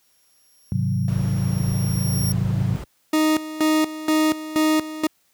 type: tone with exponential growth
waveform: 5% pulse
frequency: 5588 Hz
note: F8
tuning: in tune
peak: -19 dBFS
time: 0.02-2.32 s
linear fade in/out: 1 ms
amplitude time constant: 500 ms
type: chord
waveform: sine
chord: Ab dominant seventh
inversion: none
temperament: equal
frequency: 103.83 / 130.81 / 155.56 / 185 Hz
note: Ab2 / C3 / Eb3 / Gb3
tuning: 0 / 0 / 0 / 0 cents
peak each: -23 / -23 / -29 / -25 dBFS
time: 0.72-2.76 s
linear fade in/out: 0 ms
type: noise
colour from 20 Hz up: brown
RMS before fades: -29 dBFS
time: 1.08-2.84 s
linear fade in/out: 2 ms
type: tone with tremolo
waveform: 40% pulse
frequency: 311.1 Hz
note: D#4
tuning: in tune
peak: -15 dBFS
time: 3.13-5.07 s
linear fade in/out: 5 ms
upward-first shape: square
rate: 2.1 Hz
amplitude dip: 80%
effects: white hiss -64 dBFS RMS until 5.33 s + high-pass 60 Hz 12 dB/octave